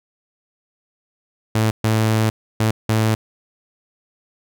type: tone bursts at uneven times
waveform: sawtooth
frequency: 110 Hz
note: A2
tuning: in tune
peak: -11 dBFS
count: 4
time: 1.55-1.71 / 1.84-2.3 / 2.6-2.71 / 2.89-3.15 s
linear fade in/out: 5 ms
effects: none